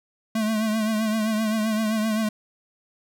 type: tone with vibrato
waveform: square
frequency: 217.9 Hz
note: A3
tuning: 17 cents flat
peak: -22 dBFS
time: 0.35-2.29 s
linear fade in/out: 5 ms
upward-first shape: triangle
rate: 7.7 Hz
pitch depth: 59 cents each way
effects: none